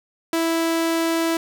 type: tone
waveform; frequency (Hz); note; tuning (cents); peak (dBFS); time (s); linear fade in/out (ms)
sawtooth; 329.6; E4; 0; -15; 0.33-1.37; 2
effects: none